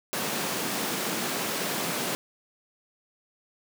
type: high-pass noise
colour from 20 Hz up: pink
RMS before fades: -30 dBFS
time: 0.13-2.15 s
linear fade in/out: 0 ms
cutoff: 170 Hz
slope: 24 dB/octave
effects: none